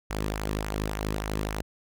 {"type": "tone with flanger", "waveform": "sawtooth", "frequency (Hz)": 52.2, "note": "G#1", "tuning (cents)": 10, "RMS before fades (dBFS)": -31, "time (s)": [0.1, 1.62], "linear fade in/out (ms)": 5, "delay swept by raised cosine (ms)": [0.22, 1.42], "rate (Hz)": 3.5, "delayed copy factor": -0.55, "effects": []}